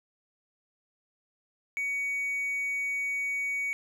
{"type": "tone with hard clipping", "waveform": "sine", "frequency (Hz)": 2250, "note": "C#7", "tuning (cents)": 25, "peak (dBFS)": -29, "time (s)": [1.77, 3.73], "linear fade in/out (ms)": 0, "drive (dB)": 2, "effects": []}